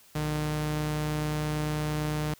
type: tone pair together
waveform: sawtooth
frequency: 60.2 / 151.69 Hz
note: B1 / D#3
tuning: -44 / -44 cents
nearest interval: octave + major third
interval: 1600 cents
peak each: -34 / -24 dBFS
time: 0.15-2.34 s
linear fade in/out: 5 ms
effects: white hiss -57 dBFS RMS until 2.39 s